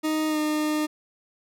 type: tone with pitch glide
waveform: 40% pulse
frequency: 311.1 to 304.7 Hz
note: D#4 to D#4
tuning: 0 to -36 cents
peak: -22 dBFS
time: 0.03-0.87 s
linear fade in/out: 20 ms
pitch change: -36 cents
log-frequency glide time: 0.28-0.38 s
effects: none